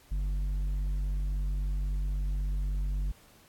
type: tone with tanh clipping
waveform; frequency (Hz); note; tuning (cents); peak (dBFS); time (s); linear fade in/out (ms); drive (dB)
sine; 48.15; G1; -30; -29; 0.11-3.12; 10; 7
effects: pink hiss -59 dBFS RMS until 3.48 s + AAC 64 kbps